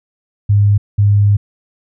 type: tone bursts at uneven times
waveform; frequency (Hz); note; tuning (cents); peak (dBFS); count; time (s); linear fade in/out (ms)
sine; 102.2; G#2; -27; -7; 2; 0.49-0.78 / 0.98-1.37; 10
effects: none